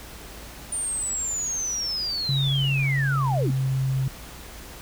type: linear sweep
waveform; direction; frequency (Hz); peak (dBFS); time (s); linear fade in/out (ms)
sine; down; 9040 to 210.7; -25; 0.72-3.51; 5
type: tone with pitch glide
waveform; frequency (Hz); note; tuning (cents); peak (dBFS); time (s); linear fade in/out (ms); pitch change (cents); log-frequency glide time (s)
sine; 137.1 to 132.81; C#3 to C3; -19 to +26; -21; 2.29-4.08; 2; -55; 3.16-3.31
effects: added 55 Hz sine -45 dBFS peak until 4.81 s + pink hiss -42 dBFS RMS until 4.81 s